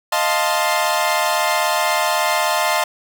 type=chord; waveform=sawtooth; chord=F dominant seventh; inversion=third; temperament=equal; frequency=622.3 / 698.5 / 880 / 1046.5 Hz; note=Eb5 / F5 / A5 / C6; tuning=0 / 0 / 0 / 0 cents; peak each=-18 dBFS; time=0.12-2.84 s; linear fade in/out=5 ms; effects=none